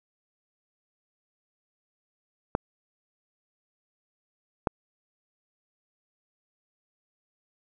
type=clicks; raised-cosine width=1 ms; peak=-9 dBFS; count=2; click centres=2.551 / 4.672 s; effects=none